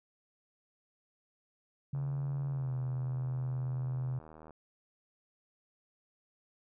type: tone with pitch glide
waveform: sine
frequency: 138.6 to 128.57 Hz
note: C#3 to C3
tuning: 0 to -30 cents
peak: -32 dBFS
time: 1.93-4.19 s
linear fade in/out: 5 ms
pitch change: -130 cents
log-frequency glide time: 2.5-2.73 s
type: click train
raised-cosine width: 1 ms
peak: -38 dBFS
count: 202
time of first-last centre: 1.95-4.507 s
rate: 78.6 Hz
effects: none

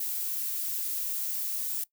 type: noise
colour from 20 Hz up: violet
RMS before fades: -32 dBFS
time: 0-1.84 s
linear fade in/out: 5 ms
effects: noise-tail reverb RT60 0.1 s tail -19 dB re dry

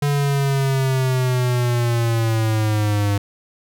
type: linear sweep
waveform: square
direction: down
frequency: 144.6 to 100.6 Hz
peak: -17 dBFS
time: 0.02-3.18 s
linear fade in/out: 5 ms
effects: none

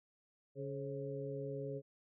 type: harmonic tone with a mistuned harmonic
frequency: 140.4 Hz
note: C#3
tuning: 22 cents sharp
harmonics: 1 / 2 / 3 / 4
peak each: -44 / -49 / -43 / -46 dBFS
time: 0.55-1.82 s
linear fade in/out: 50 ms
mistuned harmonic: 4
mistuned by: -63 cents
effects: none

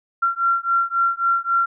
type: beating tone pair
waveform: sine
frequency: 1368 / 1371.7 Hz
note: F6 / F6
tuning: -36 / -32 cents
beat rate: 3.7 Hz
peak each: -20 dBFS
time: 0.22-1.66 s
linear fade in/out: 10 ms
effects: none

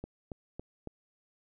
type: click train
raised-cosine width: 2 ms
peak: -26 dBFS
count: 4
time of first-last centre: 0.04-0.873 s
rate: 3.6 Hz
effects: none

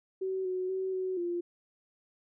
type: tone with pitch steps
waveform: sine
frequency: 378.9 / 369.3 / 378.3 / 373.3 / 348.1 Hz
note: F#4 / F#4 / F#4 / F#4 / F4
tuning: +41 / -3 / +38 / +15 / -6 cents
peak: -30 dBFS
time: 0.21-1.41 s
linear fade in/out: 10 ms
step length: 240 ms
effects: none

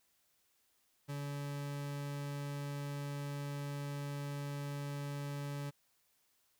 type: tone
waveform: 40% pulse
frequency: 142.9 Hz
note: D3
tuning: 47 cents flat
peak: -38 dBFS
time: 1.08-5.71 s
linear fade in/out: 20 ms
effects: white hiss -75 dBFS RMS until 6.59 s

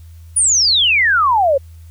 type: exponential sweep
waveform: sine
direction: down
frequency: 9956 to 522 Hz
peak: -10 dBFS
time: 0.36-1.58 s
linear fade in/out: 10 ms
effects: added 82 Hz sine -35 dBFS peak until 1.9 s + white hiss -55 dBFS RMS until 1.9 s

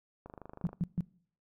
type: click train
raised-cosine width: 1 ms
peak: -32 dBFS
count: 13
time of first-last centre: 0.26-0.731 s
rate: 25.5 Hz
type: tone bursts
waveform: sine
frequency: 173.5 Hz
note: F3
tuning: 11 cents flat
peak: -27 dBFS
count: 3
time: 0.64-1.007 s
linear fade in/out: 0 ms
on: 29 ms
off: 140 ms
effects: noise-tail reverb RT60 0.6 s tail -23 dB re dry

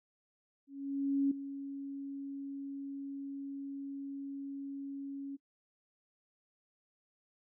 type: tone with ADSR envelope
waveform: sine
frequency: 277.2 Hz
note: C#4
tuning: in tune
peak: -26 dBFS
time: 0.67-5.37 s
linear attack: 640 ms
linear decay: 6 ms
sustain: -13 dB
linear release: 21 ms
effects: noise-tail reverb RT60 0.2 s tail -25 dB re dry

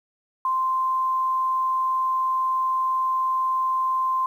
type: tone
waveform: sine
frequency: 1043 Hz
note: C6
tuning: 6 cents flat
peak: -20 dBFS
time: 0.45-4.26 s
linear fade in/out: 2 ms
effects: 9-bit

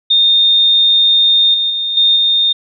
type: tone with level steps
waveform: sine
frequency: 3653 Hz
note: A#7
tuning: 36 cents flat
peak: -7 / -12 / -15 / -7 / -9 dBFS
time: 0.1-2.53 s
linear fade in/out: 10 ms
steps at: 1.54 / 1.7 / 1.97 / 2.16 s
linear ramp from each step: 2 ms
effects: none

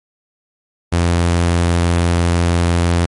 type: tone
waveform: sawtooth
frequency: 86 Hz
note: F2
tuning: 26 cents flat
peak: -8 dBFS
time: 0.92-3.06 s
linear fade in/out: 10 ms
effects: MP3 48 kbps

